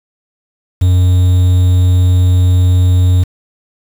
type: tone with quantisation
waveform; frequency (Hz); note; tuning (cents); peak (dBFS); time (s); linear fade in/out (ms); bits
triangle; 90.8; F#2; -32; -4; 0.81-3.24; 10; 5
effects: none